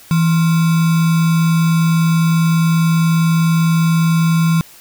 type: tone with sample-and-hold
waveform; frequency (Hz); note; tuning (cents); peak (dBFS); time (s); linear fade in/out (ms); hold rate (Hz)
sine; 164.81; E3; 0; -10; 0.11-4.61; 0; 1225
effects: white hiss -42 dBFS RMS until 4.8 s